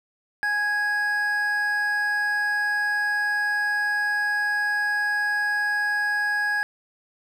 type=tone pair together; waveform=triangle; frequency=833 / 1658.3 Hz; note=G#5 / G#6; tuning=+5 / -3 cents; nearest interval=octave; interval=1192 cents; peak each=-29 / -20 dBFS; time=0.43-6.63 s; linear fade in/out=0 ms; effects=none